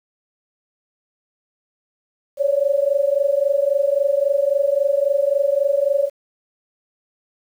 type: tone pair together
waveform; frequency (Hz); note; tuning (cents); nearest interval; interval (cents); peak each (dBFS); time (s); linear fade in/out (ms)
sine; 550.3 / 574; C#5 / D5; -13 / -40; minor second; 73; -18; 2.37-6.1; 50
effects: 8-bit